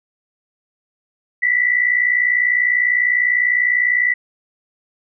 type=tone pair together; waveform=sine; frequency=1953 / 2013 Hz; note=B6 / B6; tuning=-20 / +33 cents; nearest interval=minor second; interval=53 cents; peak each=-15 / -18 dBFS; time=1.42-4.14 s; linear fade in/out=10 ms; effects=none